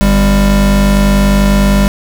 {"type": "tone pair together", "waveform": "square", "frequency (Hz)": [50.01, 199], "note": ["G1", "G3"], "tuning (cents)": [35, 26], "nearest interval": "2 octaves", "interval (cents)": 2391, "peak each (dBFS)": -10, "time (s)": [0.01, 1.88], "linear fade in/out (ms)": 0, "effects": []}